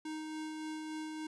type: tone with tremolo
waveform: square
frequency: 311.3 Hz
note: D#4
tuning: 1 cent sharp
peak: -39 dBFS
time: 0.05-1.27 s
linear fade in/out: 5 ms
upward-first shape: sine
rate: 3.5 Hz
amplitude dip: 25%
effects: resampled to 22050 Hz + 12-bit